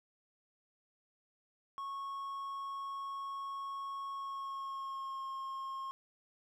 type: tone with pitch glide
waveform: triangle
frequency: 1100 to 1074.3 Hz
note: C#6 to C6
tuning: -14 to +45 cents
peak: -37 dBFS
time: 1.78-5.91 s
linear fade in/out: 0 ms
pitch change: -41 cents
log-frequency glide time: 4.1-5.26 s
effects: none